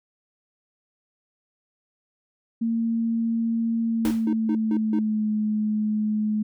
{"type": "tone with pitch glide", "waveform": "sine", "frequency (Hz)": [228.7, 213.4], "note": ["A#3", "G#3"], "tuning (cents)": [-33, 47], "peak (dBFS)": -21, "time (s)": [2.61, 6.43], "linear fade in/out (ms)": 10, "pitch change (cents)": -120, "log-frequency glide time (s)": [3.83, 5.3]}
{"type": "noise with exponential decay", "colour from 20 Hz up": "pink", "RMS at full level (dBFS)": -30, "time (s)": [4.05, 4.31], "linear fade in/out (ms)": 1, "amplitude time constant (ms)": 56}
{"type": "tone bursts", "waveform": "triangle", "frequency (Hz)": 310, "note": "D#4", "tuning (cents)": -6, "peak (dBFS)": -21, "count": 5, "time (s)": [4.05, 4.99], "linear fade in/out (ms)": 2, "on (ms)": 60, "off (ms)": 160}
{"effects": []}